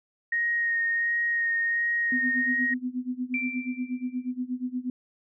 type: tone with vibrato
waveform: sine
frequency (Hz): 1864.7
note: A#6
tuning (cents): 0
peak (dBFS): -23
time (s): 0.32-2.74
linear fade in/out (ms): 5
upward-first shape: sine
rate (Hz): 1.4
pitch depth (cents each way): 14
type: tone with tremolo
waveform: sine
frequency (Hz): 251.1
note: B3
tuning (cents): +29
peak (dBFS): -25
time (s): 2.12-4.9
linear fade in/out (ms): 2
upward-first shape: sine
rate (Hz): 8.4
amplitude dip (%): 90
type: tone with exponential decay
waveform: sine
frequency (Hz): 2349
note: D7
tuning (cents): 0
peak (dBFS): -25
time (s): 3.34-4.31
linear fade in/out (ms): 2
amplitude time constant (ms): 210
effects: none